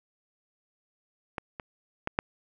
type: clicks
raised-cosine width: 0.5 ms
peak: -17 / -22 / -14 / -9 dBFS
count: 4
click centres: 1.382 / 1.598 / 2.074 / 2.189 s
effects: none